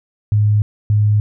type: tone pair in turn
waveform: sine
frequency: 105 / 105 Hz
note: G#2 / G#2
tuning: +19 / +19 cents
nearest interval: unison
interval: 0 cents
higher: neither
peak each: -10 dBFS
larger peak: neither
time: 0.32-0.62 / 0.9-1.2 s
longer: neither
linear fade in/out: 0 ms
effects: none